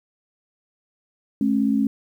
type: tone pair together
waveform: sine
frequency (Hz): 214.7 / 271.9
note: A3 / C#4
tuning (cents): -42 / -33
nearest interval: major third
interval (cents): 409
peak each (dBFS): -20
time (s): 1.41-1.87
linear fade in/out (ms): 2
effects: 9-bit